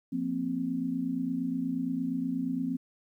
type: chord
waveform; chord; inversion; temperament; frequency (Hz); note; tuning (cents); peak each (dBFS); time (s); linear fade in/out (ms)
sine; F suspended fourth; none; equal; 174.61 / 233.1 / 261.6; F3 / Bb3 / C4; 0 / 0 / 0; -36 / -35 / -30; 0.12-2.77; 10
effects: 11-bit